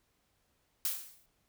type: noise with exponential decay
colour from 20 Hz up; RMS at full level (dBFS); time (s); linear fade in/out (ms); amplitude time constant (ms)
blue; -30; 0.85-1.26; 1; 87
effects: pink hiss -75 dBFS RMS until 1.48 s